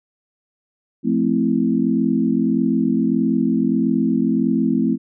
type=chord; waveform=sine; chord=F major seventh; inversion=none; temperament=equal; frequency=174.61 / 220 / 261.6 / 329.6 Hz; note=F3 / A3 / C4 / E4; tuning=0 / 0 / 0 / 0 cents; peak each=-24 / -19 / -19 / -23 dBFS; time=1.03-4.98 s; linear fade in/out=50 ms; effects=none